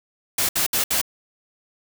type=noise bursts; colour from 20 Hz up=white; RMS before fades=-21 dBFS; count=4; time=0.38-1.015 s; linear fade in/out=5 ms; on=110 ms; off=65 ms; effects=none